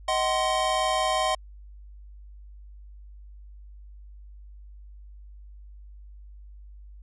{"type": "chord", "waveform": "square", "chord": "C diminished", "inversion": "first", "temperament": "just", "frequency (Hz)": [627.9, 753.5, 1046.5], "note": ["Eb5", "Gb5", "C6"], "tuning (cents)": [16, 31, 0], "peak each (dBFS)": -28, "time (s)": [0.08, 1.35], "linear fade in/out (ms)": 5, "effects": ["added 50 Hz sine -43 dBFS peak until 7.02 s", "resampled to 22050 Hz"]}